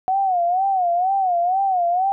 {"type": "tone with vibrato", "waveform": "sine", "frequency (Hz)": 736, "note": "F#5", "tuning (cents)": -9, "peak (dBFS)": -16, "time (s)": [0.08, 2.12], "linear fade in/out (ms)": 0, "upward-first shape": "sine", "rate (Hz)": 2.1, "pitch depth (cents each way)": 120, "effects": []}